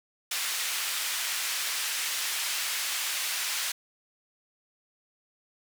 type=band-pass noise; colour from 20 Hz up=pink; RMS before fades=-31 dBFS; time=0.31-3.72 s; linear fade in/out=5 ms; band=1900 to 15000 Hz; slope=12 dB/octave; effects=none